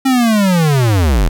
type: linear sweep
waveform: square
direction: down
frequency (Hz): 270.3 to 35.4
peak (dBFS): -10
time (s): 0.05-1.29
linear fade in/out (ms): 10
effects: none